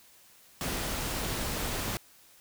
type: noise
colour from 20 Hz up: pink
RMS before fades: -33 dBFS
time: 0.61-1.97 s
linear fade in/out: 0 ms
effects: white hiss -58 dBFS RMS until 2.4 s